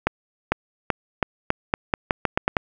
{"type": "accelerating click train", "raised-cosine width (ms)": 0.5, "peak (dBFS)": -3, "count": 12, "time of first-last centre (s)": [0.07, 2.568], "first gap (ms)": 450, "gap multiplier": 0.85, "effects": []}